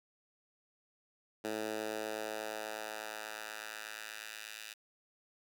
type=tone with high-pass filter sweep; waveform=10% pulse; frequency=108.3 Hz; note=A2; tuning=27 cents flat; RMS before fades=-42 dBFS; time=1.44-4.74 s; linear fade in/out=10 ms; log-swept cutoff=320 to 2500 Hz; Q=1.1; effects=none